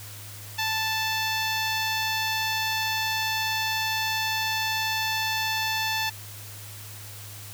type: tone with notch filter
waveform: 10% pulse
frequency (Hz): 880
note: A5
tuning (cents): 0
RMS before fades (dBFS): -27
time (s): 0.58-6.1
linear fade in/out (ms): 10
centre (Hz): 9900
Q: 1.2
effects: added 103 Hz sine -42 dBFS peak until 7.53 s + white hiss -43 dBFS RMS until 7.53 s